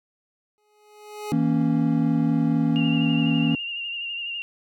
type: tone with exponential growth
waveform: 25% pulse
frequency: 420 Hz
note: G#4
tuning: 19 cents sharp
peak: -24 dBFS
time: 0.58-1.32 s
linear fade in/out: 0 ms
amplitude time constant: 160 ms
type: chord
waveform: triangle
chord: A# diminished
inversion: second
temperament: equal with one note detuned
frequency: 161.89 / 233.1 / 277.2 Hz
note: E3 / A#3 / C#4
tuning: -31 / 0 / 0 cents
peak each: -21 dBFS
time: 1.32-3.55 s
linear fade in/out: 2 ms
type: tone with vibrato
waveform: sine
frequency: 2794 Hz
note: F7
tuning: in tune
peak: -28 dBFS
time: 2.76-4.42 s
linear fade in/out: 0 ms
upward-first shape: sine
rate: 12 Hz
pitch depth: 36 cents each way
effects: none